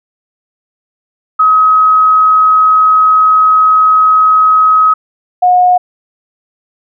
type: tone pair in turn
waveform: sine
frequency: 1271 / 723.5 Hz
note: D#6 / F#5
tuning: +36 / -39 cents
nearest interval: minor seventh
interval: 975 cents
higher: first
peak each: -4 dBFS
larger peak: neither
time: 1.39-4.94 / 5.42-5.78 s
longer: first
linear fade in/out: 10 ms
effects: none